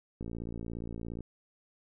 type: click train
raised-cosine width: 3 ms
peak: -27 dBFS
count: 58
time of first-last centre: 0.21-1.207 s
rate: 57.2 Hz
effects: none